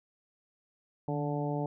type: harmonic tone with a mistuned harmonic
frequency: 145.6 Hz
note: D3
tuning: 15 cents flat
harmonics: 1 / 2 / 3 / 4 / 5 / 6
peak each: -33 / -36 / -38 / -39 / -40 / -41 dBFS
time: 1.08-1.66 s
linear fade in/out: 2 ms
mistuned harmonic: 1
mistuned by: +49 cents
effects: none